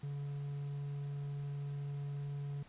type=tone; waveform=triangle; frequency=142.3 Hz; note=C#3; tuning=46 cents sharp; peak=-36 dBFS; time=0.03-2.63 s; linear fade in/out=5 ms; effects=pink hiss -62 dBFS RMS until 2.68 s + resampled to 8000 Hz

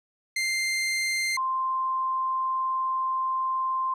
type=tone pair in turn; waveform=sawtooth / sine; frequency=2093 / 1046.5 Hz; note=C7 / C6; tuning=0 / 0 cents; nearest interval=octave; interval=1200 cents; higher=first; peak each=-21 / -24 dBFS; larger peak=first; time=0.36-1.37 / 1.37-3.94 s; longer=second; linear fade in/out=5 ms; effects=low-pass 10000 Hz 12 dB/octave

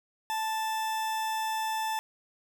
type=tone; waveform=40% pulse; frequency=880 Hz; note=A5; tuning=in tune; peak=-28 dBFS; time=0.3-1.99 s; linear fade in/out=0 ms; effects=none

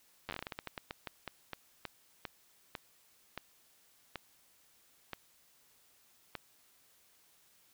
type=slowing click train; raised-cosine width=0.3 ms; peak=-23 dBFS; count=24; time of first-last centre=0.29-6.353 s; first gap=9 ms; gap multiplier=1.25; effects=white hiss -67 dBFS RMS until 7.73 s

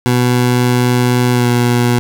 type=tone with pitch glide; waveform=20% pulse; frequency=123.47 to 121.21 Hz; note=B2 to B2; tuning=0 to -32 cents; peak=-5 dBFS; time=0.06-1.99 s; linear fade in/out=0 ms; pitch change=-32 cents; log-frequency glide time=1.33-1.48 s; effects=7-bit

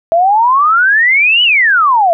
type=exponential two-way sweep; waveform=sine; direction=up then down; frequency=649 to 3004 to 649 Hz; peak=-6 dBFS; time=0.12-2.13 s; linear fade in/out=0 ms; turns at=1.43 s; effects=none

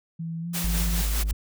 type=tone with pitch glide; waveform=sine; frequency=164.81 to 172.11 Hz; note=E3 to F3; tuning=0 to -25 cents; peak=-29 dBFS; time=0.19-1.02 s; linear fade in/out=10 ms; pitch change=+75 cents; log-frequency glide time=0.41-0.48 s
type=noise with tremolo; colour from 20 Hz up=white; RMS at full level=-29 dBFS; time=0.53-1.24 s; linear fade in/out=20 ms; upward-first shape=triangle; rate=4.8 Hz; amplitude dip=50%
type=tone; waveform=triangle; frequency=51.91 Hz; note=G#1; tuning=in tune; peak=-21 dBFS; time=0.64-1.33 s; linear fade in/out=5 ms
type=noise with exponential growth; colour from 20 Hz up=white; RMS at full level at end=-30 dBFS; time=1.24-1.31 s; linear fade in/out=1 ms; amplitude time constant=15 ms
effects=none

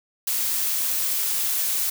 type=noise; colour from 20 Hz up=blue; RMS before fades=-24 dBFS; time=0.27-1.9 s; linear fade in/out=5 ms; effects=none

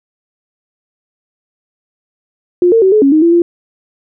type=tone with pitch steps; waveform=sine; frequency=354.9 / 455 / 380 / 427.7 / 276.1 / 311.2 / 337.7 / 343.8 Hz; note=F4 / A#4 / F#4 / A4 / C#4 / D#4 / E4 / F4; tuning=+28 / -42 / +46 / -49 / -7 / 0 / +42 / -27 cents; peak=-5 dBFS; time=2.62-3.42 s; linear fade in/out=2 ms; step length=100 ms; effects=none

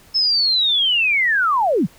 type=linear sweep; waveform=sine; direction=down; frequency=5274 to 125.2 Hz; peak=-14 dBFS; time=0.14-1.87 s; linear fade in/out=20 ms; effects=pink hiss -49 dBFS RMS until 1.98 s

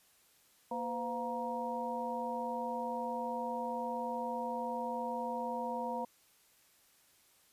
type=harmonic tone with a mistuned harmonic; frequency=235.3 Hz; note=A#3; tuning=16 cents sharp; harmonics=1 / 2 / 3 / 4; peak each=-42 / -40 / -42 / -38 dBFS; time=0.71-6.05 s; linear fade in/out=5 ms; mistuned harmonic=2; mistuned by=+130 cents; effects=white hiss -67 dBFS RMS until 7.52 s + resampled to 32000 Hz

